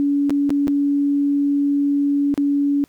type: tone with dropouts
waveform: sine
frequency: 284.3 Hz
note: C#4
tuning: 44 cents sharp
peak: -15 dBFS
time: 0-2.84 s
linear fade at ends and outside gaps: 0 ms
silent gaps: 0.296-0.305 / 0.494-0.504 / 0.672-0.68 / 2.341-2.377 s
effects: pink hiss -58 dBFS RMS until 2.88 s